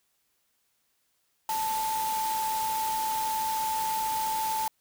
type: tone in noise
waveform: sine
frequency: 880 Hz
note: A5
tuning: in tune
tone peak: -27 dBFS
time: 1.49-4.68 s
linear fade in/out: 2 ms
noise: white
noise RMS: -36 dBFS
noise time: 1.49-4.68 s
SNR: +6 dB
effects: white hiss -73 dBFS RMS until 4.8 s